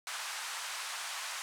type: band-pass noise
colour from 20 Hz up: pink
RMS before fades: -40 dBFS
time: 0.07-1.42 s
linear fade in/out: 0 ms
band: 890 to 10000 Hz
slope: 24 dB/octave
effects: none